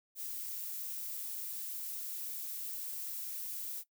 violet noise, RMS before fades -41 dBFS, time 0.15-3.84 s, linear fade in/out 50 ms, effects noise-tail reverb RT60 0.1 s tail -17 dB re dry

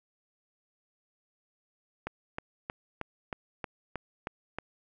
click train, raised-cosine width 0.5 ms, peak -19 dBFS, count 9, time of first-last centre 2.07-4.586 s, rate 3.18 Hz, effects none

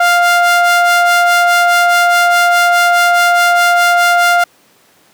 square ring-modulated tone, 349.2 Hz, F4, in tune, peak -5 dBFS, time 0-4.44 s, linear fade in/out 5 ms, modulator 1050 Hz, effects pink hiss -49 dBFS RMS until 5.13 s + high-pass 200 Hz 12 dB/octave

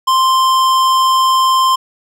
sine tone with tanh clipping, 1046.5 Hz, C6, in tune, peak -11 dBFS, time 0.07-1.76 s, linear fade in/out 10 ms, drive 18 dB, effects none

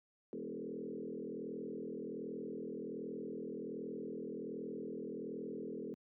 sine tone with frequency modulation, 329.6 Hz, E4, in tune, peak -40 dBFS, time 0.33-5.94 s, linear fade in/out 0 ms, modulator 41.3 Hz, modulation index 3.3, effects high-pass 150 Hz 12 dB/octave

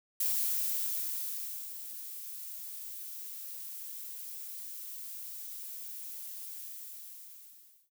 violet noise with ADSR envelope, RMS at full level -30 dBFS, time 0.2-7.9 s, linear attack 5 ms, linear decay 1500 ms, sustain -13 dB, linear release 1400 ms, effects none

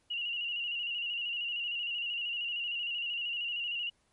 sine tone with vibrato, 2834 Hz, F7, 25 cents sharp, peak -32 dBFS, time 0.1-3.9 s, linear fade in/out 10 ms, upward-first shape square, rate 13 Hz, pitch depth 41 cents each way, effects pink hiss -72 dBFS RMS until 4.12 s + MP3 48 kbps

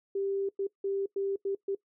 sine tone bursts at uneven times, 393.5 Hz, G4, 7 cents sharp, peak -28 dBFS, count 6, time 0.15-0.49 / 0.59-0.67 / 0.84-1.06 / 1.16-1.36 / 1.45-1.55 / 1.68-1.75 s, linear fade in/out 5 ms, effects noise-tail reverb RT60 0.1 s tail -20 dB re dry

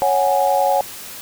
sine chord, C# suspended fourth, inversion none, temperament equal, 554.4 / 740 / 830.6 Hz, C#5 / F#5 / G#5, 0 / 0 / 0 cents, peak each -18 dBFS, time 0.02-0.81 s, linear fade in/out 0 ms, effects white hiss -34 dBFS RMS until 1.21 s

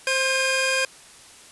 sawtooth tone cluster, 526 / 1599 / 2460 Hz, C5 / G6 / D#7, +9 / +34 / -20 cents, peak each -21 dBFS, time 0.07-0.85 s, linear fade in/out 2 ms, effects white hiss -47 dBFS RMS until 1.51 s + resampled to 24000 Hz

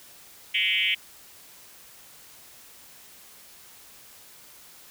sine tone with frequency modulation, 2645 Hz, E7, 5 cents sharp, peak -21 dBFS, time 0.54-0.95 s, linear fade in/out 10 ms, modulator 190 Hz, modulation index 3.2, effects white hiss -50 dBFS RMS until 4.9 s

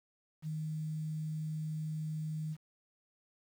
sine tone with quantisation, 155.56 Hz, D#3, in tune, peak -35 dBFS, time 0.42-2.57 s, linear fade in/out 50 ms, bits 10, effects none

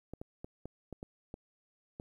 clicks, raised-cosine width 2 ms, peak -29 dBFS, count 8, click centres 0.136 / 0.215 / 0.445 / 0.656 / 0.927 / 1.029 / 1.341 / 1.999 s, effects 11-bit

